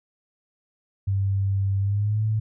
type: tone with pitch glide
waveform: sine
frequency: 98 to 108.74 Hz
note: G2 to A2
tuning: 0 to -20 cents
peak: -20 dBFS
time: 1.07-2.4 s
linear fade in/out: 10 ms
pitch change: +180 cents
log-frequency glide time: 1.79-2.24 s
effects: none